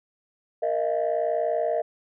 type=chord; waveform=sine; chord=Bb suspended fourth; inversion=none; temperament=equal with one note detuned; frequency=466.2 / 622.3 / 682.5 Hz; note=Bb4 / Eb5 / F5; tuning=0 / 0 / -40 cents; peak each=-27 / -24 / -26 dBFS; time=0.62-1.82 s; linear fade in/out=10 ms; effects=tanh soft clip ceiling -17 dBFS